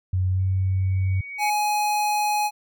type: tone with pitch glide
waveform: sine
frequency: 92.5 to 94.44 Hz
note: F#2 to F#2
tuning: 0 to +36 cents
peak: -19 dBFS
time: 0.13-1.21 s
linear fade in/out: 5 ms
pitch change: +36 cents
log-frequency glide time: 0.29-0.42 s
type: tone with exponential growth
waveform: sine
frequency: 2246 Hz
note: C#7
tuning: 22 cents sharp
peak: -26 dBFS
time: 0.39-1.5 s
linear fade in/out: 5 ms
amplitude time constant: 240 ms
type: tone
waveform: square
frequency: 838 Hz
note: G#5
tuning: 15 cents sharp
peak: -21 dBFS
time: 1.38-2.51 s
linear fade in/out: 50 ms
effects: none

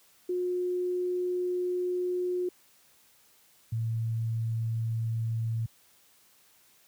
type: tone pair in turn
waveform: sine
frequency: 360.1 / 113.42 Hz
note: F#4 / A#2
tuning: -47 / -47 cents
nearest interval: octave + minor sixth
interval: 2000 cents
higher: first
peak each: -27 dBFS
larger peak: neither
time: 0.29-2.49 / 3.72-5.66 s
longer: first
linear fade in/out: 5 ms
effects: white hiss -62 dBFS RMS until 6.87 s + high-pass 60 Hz 12 dB/octave

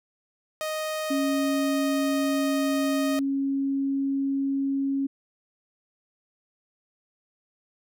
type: tone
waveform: sawtooth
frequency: 622.3 Hz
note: D#5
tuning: in tune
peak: -24 dBFS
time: 0.61-3.19 s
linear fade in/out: 0 ms
type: tone with pitch glide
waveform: sine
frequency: 276.4 to 274.2 Hz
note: C#4 to C#4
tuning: -5 to -19 cents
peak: -23 dBFS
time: 1.1-5.07 s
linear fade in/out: 10 ms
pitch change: -14 cents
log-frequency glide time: 2.27-3.54 s
effects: none

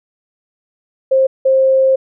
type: tone bursts at uneven times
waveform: sine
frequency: 530 Hz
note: C5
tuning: 22 cents sharp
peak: -8 dBFS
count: 2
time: 1.11-1.27 / 1.45-1.96 s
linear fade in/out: 10 ms
effects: none

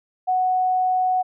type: tone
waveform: sine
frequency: 740 Hz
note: F#5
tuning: in tune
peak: -17 dBFS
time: 0.27-1.23 s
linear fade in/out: 20 ms
effects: none

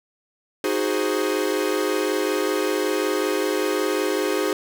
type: chord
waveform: 45% pulse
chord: Ab dominant seventh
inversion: second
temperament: equal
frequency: 311.1 / 370 / 415.3 / 523.3 Hz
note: Eb4 / Gb4 / Ab4 / C5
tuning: 0 / 0 / 0 / 0 cents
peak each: -27 / -26 / -25 / -28 dBFS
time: 0.64-4.53 s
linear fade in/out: 2 ms
effects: none

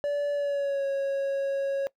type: tone with pitch glide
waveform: triangle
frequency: 577 to 550.6 Hz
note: D5 to C#5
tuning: -31 to -12 cents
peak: -23 dBFS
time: 0.04-1.87 s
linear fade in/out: 0 ms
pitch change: -81 cents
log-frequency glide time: 0.33-0.86 s
effects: noise-tail reverb RT60 0.1 s tail -21 dB re dry

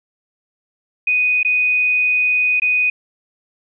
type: tone with dropouts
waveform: sine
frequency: 2489 Hz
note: D#7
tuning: in tune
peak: -13 dBFS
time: 1.07-2.9 s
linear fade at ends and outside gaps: 5 ms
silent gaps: 1.431-1.448 / 2.599-2.619 s
effects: none

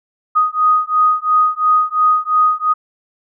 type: beating tone pair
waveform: sine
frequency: 1244.5 / 1247.4 Hz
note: D#6 / D#6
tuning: 0 / +4 cents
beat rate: 2.9 Hz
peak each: -14 / -14 dBFS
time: 0.35-2.74 s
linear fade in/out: 20 ms
effects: none

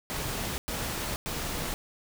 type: noise bursts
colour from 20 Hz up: pink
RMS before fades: -33 dBFS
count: 3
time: 0.1-1.74 s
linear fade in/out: 0 ms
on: 480 ms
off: 100 ms
effects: none

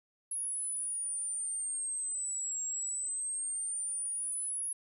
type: exponential two-way sweep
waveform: sine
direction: down then up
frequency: 10548 to 7540 to 10548 Hz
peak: -32 dBFS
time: 0.31-4.73 s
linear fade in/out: 5 ms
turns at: 2.63 s
effects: tanh soft clip ceiling -30 dBFS + 12-bit

